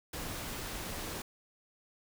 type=noise; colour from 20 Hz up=pink; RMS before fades=-40 dBFS; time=0.13-1.22 s; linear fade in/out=5 ms; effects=none